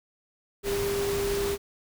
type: tone in noise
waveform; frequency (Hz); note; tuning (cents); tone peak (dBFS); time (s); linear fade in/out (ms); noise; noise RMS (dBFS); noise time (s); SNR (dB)
sine; 400.6; G4; +38; -26; 0.63-1.58; 50; pink; -33; 0.63-1.58; +4
effects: none